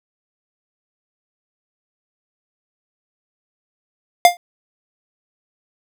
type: tone with exponential decay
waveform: square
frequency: 703 Hz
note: F5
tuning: 11 cents sharp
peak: -3 dBFS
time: 4.25-4.37 s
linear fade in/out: 1 ms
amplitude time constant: 26 ms
effects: none